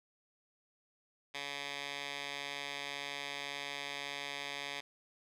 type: tone with band-pass filter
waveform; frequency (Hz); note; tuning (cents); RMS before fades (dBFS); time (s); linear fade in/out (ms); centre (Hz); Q
10% pulse; 141.8; C#3; +40; -42; 1.34-4.81; 10; 3000; 1.4
effects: none